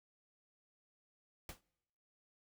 pink noise with exponential decay, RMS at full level -43 dBFS, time 1.49-1.61 s, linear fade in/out 2 ms, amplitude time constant 26 ms, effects noise-tail reverb RT60 1.0 s tail -26 dB re dry

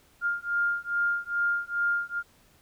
sine beating tone pair, 1404 / 1406.4 Hz, F6 / F6, +9 / +12 cents, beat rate 2.4 Hz, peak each -28 dBFS, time 0.21-2.23 s, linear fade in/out 50 ms, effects pink hiss -61 dBFS RMS until 2.61 s

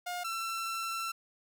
sawtooth tone pair in turn, 712 / 1344.1 Hz, F5 / E6, +33 / +33 cents, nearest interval major seventh, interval 1100 cents, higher second, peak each -31 / -30 dBFS, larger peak second, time 0.06-0.24 / 0.24-1.12 s, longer second, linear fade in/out 10 ms, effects none

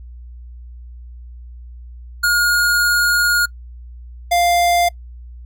square tone pair in turn, 1431 / 697.9 Hz, F6 / F5, +42 / -1 cents, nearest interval octave, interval 1243 cents, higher first, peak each -13 dBFS, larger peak neither, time 2.23-3.46 / 4.31-4.89 s, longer first, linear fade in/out 10 ms, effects noise-tail reverb RT60 0.1 s tail -25 dB re dry + added 60 Hz sine -33 dBFS peak until 5.45 s

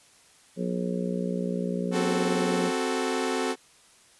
harmonic tone, 60.1 Hz, B1, 46 cents flat, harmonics 3 / 4 / 5 / 6 / 7 / 8 / 9, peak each -29 / -33 / -42 / -40 / -34 / -40 / -36 dBFS, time 0.56-2.72 s, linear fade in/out 50 ms
sawtooth chord, F# diminished, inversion second, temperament equal, 261.6 / 370 / 440 Hz, C4 / F#4 / A4, 0 / 0 / 0 cents, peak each -26 dBFS, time 1.91-3.56 s, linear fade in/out 50 ms
effects white hiss -57 dBFS RMS until 4.19 s + resampled to 24000 Hz

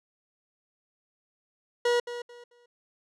40% pulse tone with echo, 481.2 Hz, B4, 45 cents flat, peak -21 dBFS, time 1.85-2 s, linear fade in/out 5 ms, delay 220 ms, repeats 3, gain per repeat -12 dB, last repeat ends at 2.66 s, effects low-pass 6000 Hz 12 dB/octave

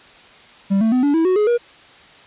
triangle tone with pitch steps, 196.1 / 222.7 / 252.8 / 287.1 / 326 / 370.2 / 420.3 / 477.3 Hz, G3 / A3 / B3 / D4 / E4 / F#4 / G#4 / A#4, +1 / +21 / +41 / -39 / -19 / +1 / +21 / +41 cents, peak -11 dBFS, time 0.7-1.58 s, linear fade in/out 20 ms, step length 110 ms, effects white hiss -45 dBFS RMS until 2.26 s + resampled to 8000 Hz

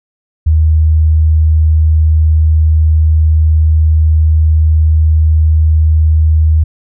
sine tone, 78.4 Hz, D#2, 14 cents sharp, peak -5 dBFS, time 0.46-6.64 s, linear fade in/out 10 ms, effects none

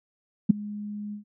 sine tone with ADSR envelope, 207.7 Hz, G#3, in tune, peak -9 dBFS, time 0.49-1.24 s, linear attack 13 ms, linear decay 9 ms, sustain -23 dB, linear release 110 ms, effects none

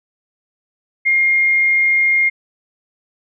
sine tone, 2127 Hz, C7, 28 cents sharp, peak -11 dBFS, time 1.05-2.3 s, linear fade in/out 20 ms, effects none

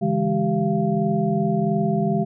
sine tone cluster, 141.8 / 164.6 / 206.2 / 388.8 / 688 Hz, C#3 / E3 / G#3 / G4 / F5, +40 / -2 / -12 / -14 / -26 cents, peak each -27 / -24 / -22 / -26 / -26 dBFS, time 0.01-2.25 s, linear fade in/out 20 ms, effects none

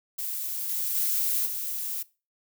violet noise with level steps, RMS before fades -32 / -29 / -26 / -32 dBFS, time 0.18-2.03 s, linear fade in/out 10 ms, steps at 0.68 / 0.94 / 1.45 s, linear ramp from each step 20 ms, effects noise-tail reverb RT60 0.3 s tail -20 dB re dry

